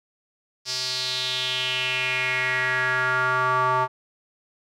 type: tone with band-pass filter sweep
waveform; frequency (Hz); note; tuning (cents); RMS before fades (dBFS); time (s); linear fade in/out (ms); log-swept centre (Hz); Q
square; 127.9; C3; -39; -24; 0.65-3.88; 50; 5100 to 1000; 4.3
effects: none